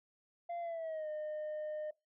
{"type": "tone with pitch glide", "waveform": "sine", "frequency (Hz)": [689, 610.3], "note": ["F5", "D#5"], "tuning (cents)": [-24, -34], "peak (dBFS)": -35, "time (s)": [0.49, 1.91], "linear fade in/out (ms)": 10, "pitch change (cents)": -210, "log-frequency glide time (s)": [0.6, 1.09], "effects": ["noise-tail reverb RT60 0.2 s tail -21 dB re dry", "tanh soft clip ceiling -37 dBFS"]}